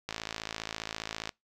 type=click train; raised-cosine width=0.2 ms; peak=-17 dBFS; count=67; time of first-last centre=0.09-1.292 s; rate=54.9 Hz; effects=noise-tail reverb RT60 0.2 s tail -26 dB re dry